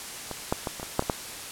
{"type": "clicks", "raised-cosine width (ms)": 1, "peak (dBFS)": [-19, -9, -14, -22, -20, -7, -20, -9], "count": 8, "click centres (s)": [0.313, 0.525, 0.672, 0.798, 0.83, 0.994, 1.024, 1.098], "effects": ["white hiss -38 dBFS RMS until 1.51 s", "low-pass 11000 Hz 12 dB/octave"]}